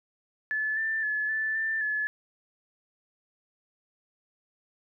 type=tone with pitch steps; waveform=sine; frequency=1730 / 1777 / 1716 / 1754 / 1778 / 1715 Hz; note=A6 / A6 / A6 / A6 / A6 / A6; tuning=-30 / +17 / -44 / -6 / +18 / -45 cents; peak=-26 dBFS; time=0.51-2.07 s; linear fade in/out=0 ms; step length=260 ms; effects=none